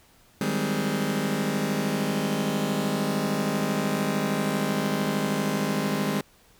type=chord; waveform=sawtooth; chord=Ab major seventh; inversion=second; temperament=just; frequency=155.74 / 194.67 / 207.7 / 259.6 Hz; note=Eb3 / G3 / Ab3 / C4; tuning=+2 / -12 / 0 / -13 cents; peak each=-27 / -26 / -24 / -27 dBFS; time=0.41-6.21 s; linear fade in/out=2 ms; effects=pink hiss -58 dBFS RMS until 6.59 s